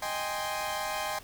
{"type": "chord", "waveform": "sawtooth", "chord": "Ab major seventh", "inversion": "second", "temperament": "equal", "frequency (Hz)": [622.3, 784, 830.6, 1046.5], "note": ["Eb5", "G5", "Ab5", "C6"], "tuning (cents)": [0, 0, 0, 0], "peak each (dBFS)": -33, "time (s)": [0.02, 1.19], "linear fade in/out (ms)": 5, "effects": ["pink hiss -51 dBFS RMS until 1.23 s"]}